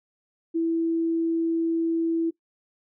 sine tone, 330 Hz, E4, 2 cents sharp, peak -21 dBFS, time 0.54-2.31 s, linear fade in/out 20 ms, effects noise-tail reverb RT60 0.1 s tail -19 dB re dry

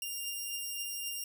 10% pulse beating tone pair, 2794 / 2797.8 Hz, F7 / F7, 0 / +2 cents, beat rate 3.8 Hz, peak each -36 / -28 dBFS, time 0.02-1.24 s, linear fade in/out 2 ms, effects none

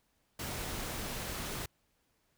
pink noise, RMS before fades -39 dBFS, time 0.39-1.66 s, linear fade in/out 5 ms, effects pink hiss -75 dBFS RMS until 2.37 s

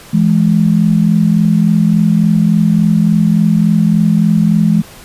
sine tone pair together, 167.2 / 210.7 Hz, E3 / G#3, +25 / +25 cents, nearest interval major third, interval 400 cents, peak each -10 dBFS, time 0.13-4.82 s, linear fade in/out 10 ms, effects pink hiss -36 dBFS RMS until 5.04 s + resampled to 32000 Hz

